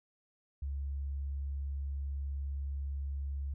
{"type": "tone", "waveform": "sine", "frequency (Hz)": 69.6, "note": "C#2", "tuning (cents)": 8, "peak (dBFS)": -34, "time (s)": [0.62, 3.54], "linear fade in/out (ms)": 5, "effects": []}